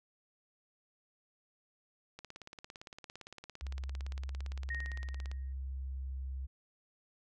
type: click train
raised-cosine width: 0.2 ms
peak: -30 dBFS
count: 56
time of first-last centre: 2.19-5.315 s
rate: 17.6 Hz
type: tone with pitch glide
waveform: sine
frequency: 67.1 to 66.1 Hz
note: C2 to C2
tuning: +44 to +18 cents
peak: -37 dBFS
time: 3.61-6.47 s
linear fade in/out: 20 ms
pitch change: -26 cents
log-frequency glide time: 4.38-6.27 s
type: tone with exponential decay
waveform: sine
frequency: 1864 Hz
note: A#6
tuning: 1 cent flat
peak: -35 dBFS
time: 4.7-5.53 s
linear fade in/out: 5 ms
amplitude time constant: 180 ms
effects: none